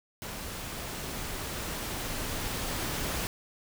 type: noise with level ramp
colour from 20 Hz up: pink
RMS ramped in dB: -39 to -32 dBFS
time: 0.22-3.27 s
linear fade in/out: 0 ms
effects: none